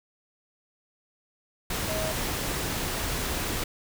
sine tone in noise, 633 Hz, D#5, 30 cents sharp, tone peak -31 dBFS, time 1.89-2.12 s, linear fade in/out 5 ms, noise pink, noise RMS -30 dBFS, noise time 1.7-3.64 s, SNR -4 dB, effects none

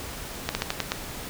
slowing click train, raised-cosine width 0.2 ms, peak -7 dBFS, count 6, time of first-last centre 0.49-0.919 s, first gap 60 ms, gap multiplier 1.18, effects pink hiss -37 dBFS RMS until 1.29 s

